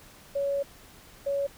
sine tone pair in turn, 560 / 560 Hz, C#5 / C#5, +18 / +18 cents, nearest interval unison, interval 0 cents, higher neither, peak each -25 dBFS, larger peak neither, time 0.35-0.63 / 1.26-1.47 s, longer first, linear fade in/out 10 ms, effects pink hiss -52 dBFS RMS until 1.57 s

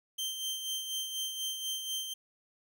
sawtooth tone with tremolo, 3136 Hz, G7, in tune, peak -29 dBFS, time 0.18-2.14 s, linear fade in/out 10 ms, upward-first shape sine, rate 4.1 Hz, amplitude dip 50%, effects none

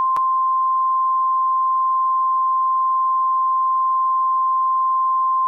sine tone with dropouts, 1046.5 Hz, C6, in tune, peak -15 dBFS, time 0-5.47 s, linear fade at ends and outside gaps 0 ms, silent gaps 0.165-0.171 s, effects none

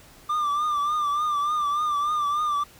triangle tone with vibrato, 1188 Hz, D6, 20 cents sharp, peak -20 dBFS, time 0.29-2.64 s, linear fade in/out 10 ms, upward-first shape triangle, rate 3.4 Hz, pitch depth 65 cents each way, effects pink hiss -51 dBFS RMS until 2.79 s

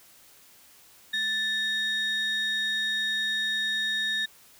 sine tone pair together, 1760 / 3729 Hz, A6 / A#7, 0 / 0 cents, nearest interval octave + minor second, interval 1300 cents, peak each -26 dBFS, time 1.13-4.26 s, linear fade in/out 10 ms, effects tanh soft clip ceiling -22 dBFS + white hiss -55 dBFS RMS until 4.59 s

